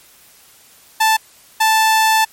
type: tone bursts at uneven times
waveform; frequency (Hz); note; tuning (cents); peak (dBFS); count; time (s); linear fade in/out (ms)
sawtooth; 880; A5; 0; -7; 2; 1-1.17 / 1.6-2.25; 10
effects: white hiss -47 dBFS RMS until 2.32 s + MP3 64 kbps